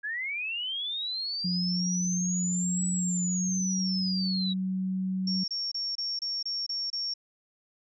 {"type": "linear two-way sweep", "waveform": "sine", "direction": "up then down", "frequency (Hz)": [1636, 7900, 3823], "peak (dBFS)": -30, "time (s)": [0.03, 4.54], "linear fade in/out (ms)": 20, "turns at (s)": 2.88}
{"type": "tone with pitch glide", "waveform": "sine", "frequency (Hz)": [179.6, 187.77], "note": ["F3", "F#3"], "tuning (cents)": [49, 26], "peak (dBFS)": -27, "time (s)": [1.44, 5.44], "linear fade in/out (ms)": 10, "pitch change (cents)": 77, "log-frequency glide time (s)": [3.28, 3.63]}
{"type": "tone bursts", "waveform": "sine", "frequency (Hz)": 5500, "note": "F8", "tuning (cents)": -27, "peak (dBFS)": -29, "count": 8, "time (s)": [5.27, 7.139], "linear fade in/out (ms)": 5, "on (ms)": 210, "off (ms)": 27}
{"effects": []}